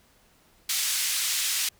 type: band-pass noise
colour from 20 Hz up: white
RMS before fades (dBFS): -27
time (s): 0.69-1.69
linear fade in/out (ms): 5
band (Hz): 2200 to 9400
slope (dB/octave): 12
effects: pink hiss -61 dBFS RMS until 1.79 s